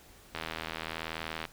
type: click train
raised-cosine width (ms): 0.3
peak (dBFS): -19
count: 90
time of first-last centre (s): 0.35-1.453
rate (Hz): 80.7
effects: pink hiss -56 dBFS RMS until 1.52 s